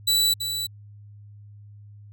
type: tone with echo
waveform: sawtooth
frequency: 3951 Hz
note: B7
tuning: in tune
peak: -15 dBFS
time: 0.07-0.34 s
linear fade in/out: 10 ms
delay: 330 ms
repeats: 1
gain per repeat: -8 dB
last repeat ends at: 0.67 s
effects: added 103 Hz sine -43 dBFS peak until 2.12 s